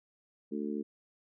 harmonic tone, 73.4 Hz, D2, in tune, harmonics 3 / 4 / 5 / 6, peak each -36 / -38 / -40 / -42 dBFS, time 0.51-0.83 s, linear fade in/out 20 ms, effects none

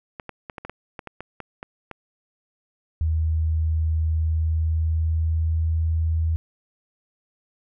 clicks, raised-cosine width 0.5 ms, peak -19 dBFS, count 12, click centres 0.198 / 0.293 / 0.498 / 0.582 / 0.65 / 0.696 / 0.992 / 1.073 / 1.206 / 1.403 / 1.629 / 1.913 s
sine tone with pitch glide, 79.6 to 80.85 Hz, D#2 to E2, +40 to -33 cents, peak -19 dBFS, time 3.01-6.36 s, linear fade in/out 0 ms, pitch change +27 cents, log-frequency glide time 4.01-5.82 s
effects none

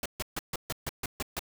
pink noise bursts, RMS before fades -33 dBFS, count 9, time 0.03-1.393 s, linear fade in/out 2 ms, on 27 ms, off 140 ms, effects none

